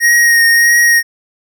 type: tone with vibrato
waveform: square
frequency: 1871 Hz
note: A#6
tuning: 6 cents sharp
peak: -7 dBFS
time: 0-1.03 s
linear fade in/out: 50 ms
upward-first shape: triangle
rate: 1.6 Hz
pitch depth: 22 cents each way
effects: none